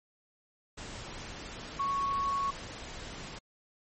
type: tone in noise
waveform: sine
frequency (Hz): 1108.7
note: C#6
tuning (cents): 0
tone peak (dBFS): -28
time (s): 1.79-2.51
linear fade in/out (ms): 10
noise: pink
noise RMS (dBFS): -43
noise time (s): 0.77-3.39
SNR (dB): +12
effects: MP3 32 kbps